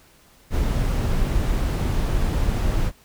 brown noise, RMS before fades -21 dBFS, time 0.5-2.92 s, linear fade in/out 50 ms, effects pink hiss -54 dBFS RMS until 3.04 s

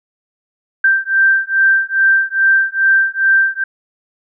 sine beating tone pair, 1568 / 1570.4 Hz, G6 / G6, 0 / +3 cents, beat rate 2.4 Hz, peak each -13 dBFS, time 0.84-3.64 s, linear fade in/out 5 ms, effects none

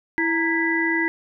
harmonic tone with a mistuned harmonic, 329.6 Hz, E4, in tune, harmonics 1 / 3 / 5 / 6, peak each -23 / -30 / -27 / -22 dBFS, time 0.18-1.08 s, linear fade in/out 0 ms, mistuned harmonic 3, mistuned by -110 cents, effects none

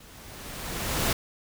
pink noise with level ramp, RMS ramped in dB -51 to -24 dBFS, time 0-1.13 s, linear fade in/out 5 ms, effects none

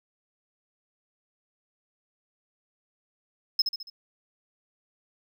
triangle tone with echo, 5160 Hz, E8, 38 cents flat, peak -17 dBFS, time 3.59-3.62 s, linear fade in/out 5 ms, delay 70 ms, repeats 4, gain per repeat -6 dB, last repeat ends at 3.9 s, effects none

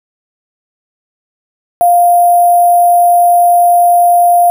sine tone with sample-and-hold, 700 Hz, F5, 4 cents sharp, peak -4 dBFS, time 1.81-4.5 s, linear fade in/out 0 ms, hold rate 11025 Hz, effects none

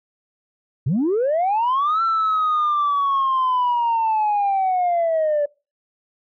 sine linear two-way sweep, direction up then down, 111.9 to 1351 to 575 Hz, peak -15 dBFS, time 0.86-5.46 s, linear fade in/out 10 ms, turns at 2.02 s, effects noise-tail reverb RT60 0.3 s tail -24 dB re dry + tanh soft clip ceiling -14 dBFS

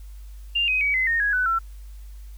sine tone with pitch steps, 2794 / 2518 / 2269 / 2045 / 1843.4 / 1661.3 / 1497.3 / 1349.4 Hz, F7 / D#7 / C#7 / C7 / A#6 / G#6 / F#6 / E6, 0 / +20 / +40 / -40 / -20 / 0 / +20 / +40 cents, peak -19 dBFS, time 0.55-1.59 s, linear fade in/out 10 ms, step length 130 ms, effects added 50 Hz sine -37 dBFS peak until 2.37 s + white hiss -58 dBFS RMS until 2.37 s

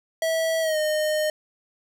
square tone with pitch glide, 650 to 613.5 Hz, E5 to D#5, -24 to -25 cents, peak -22 dBFS, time 0.22-1.3 s, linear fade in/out 2 ms, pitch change -101 cents, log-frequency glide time 0.61-0.78 s, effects none

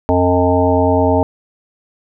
harmonic tone, 89.7 Hz, F2, 47 cents sharp, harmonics 1 / 3 / 5 / 7 / 9 / 10, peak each -17 / -16 / -17 / -16 / -20 / -20 dBFS, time 0.09-1.23 s, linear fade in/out 0 ms, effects none

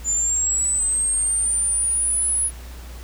sine linear sweep, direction up, 7050 to 10400 Hz, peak -18 dBFS, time 0.04-2.51 s, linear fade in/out 50 ms, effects added 60 Hz sine -34 dBFS peak until 3.03 s + pink hiss -44 dBFS RMS until 3.03 s

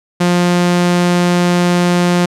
sawtooth tone, 176.3 Hz, F3, 17 cents sharp, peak -6 dBFS, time 0.2-2.26 s, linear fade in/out 10 ms, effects low-pass 9000 Hz 12 dB/octave

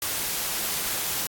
white noise, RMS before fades -28 dBFS, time 0.02-1.27 s, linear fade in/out 2 ms, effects AAC 64 kbps

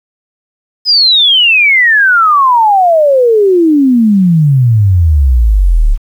sine exponential sweep, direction down, 5100 to 33.22 Hz, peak -4 dBFS, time 0.85-5.98 s, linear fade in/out 50 ms, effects 7-bit

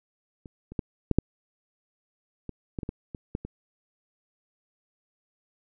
clicks, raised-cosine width 3 ms, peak -30 / -28 / -14 / -9 / -6 / -22 / -18 / -20 / -18 / -23 / -16 / -23 dBFS, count 12, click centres 0.458 / 0.72 / 0.792 / 1.113 / 1.186 / 2.493 / 2.788 / 2.832 / 2.891 / 3.148 / 3.351 / 3.45 s, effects none

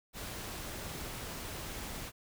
pink noise, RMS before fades -42 dBFS, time 0.13-2.12 s, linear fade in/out 50 ms, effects none

